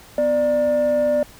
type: tone pair together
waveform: sine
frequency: 248.9 / 592 Hz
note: B3 / D5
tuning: +14 / +14 cents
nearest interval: octave + minor third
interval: 1500 cents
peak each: -23 / -14 dBFS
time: 0.18-1.23 s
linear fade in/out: 2 ms
effects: tanh soft clip ceiling -13 dBFS + pink hiss -45 dBFS RMS until 1.39 s